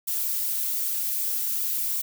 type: noise with flanger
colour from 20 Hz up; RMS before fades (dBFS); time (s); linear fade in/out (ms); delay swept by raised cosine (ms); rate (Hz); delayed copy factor
violet; -27; 0.07-2.02; 10; 0.86 to 6.66; 2.6; +0.65
effects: none